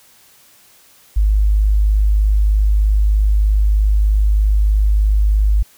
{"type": "tone", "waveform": "sine", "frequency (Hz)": 51.6, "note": "G#1", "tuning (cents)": -10, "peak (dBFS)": -10, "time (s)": [1.16, 5.63], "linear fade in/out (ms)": 10, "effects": ["white hiss -49 dBFS RMS until 5.77 s"]}